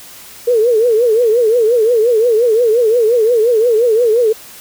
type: tone with vibrato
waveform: sine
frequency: 460.2 Hz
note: A#4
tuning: 22 cents flat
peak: -8 dBFS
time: 0.47-4.33 s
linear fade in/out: 10 ms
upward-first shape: triangle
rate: 5.7 Hz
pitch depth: 160 cents each way
effects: white hiss -36 dBFS RMS until 4.6 s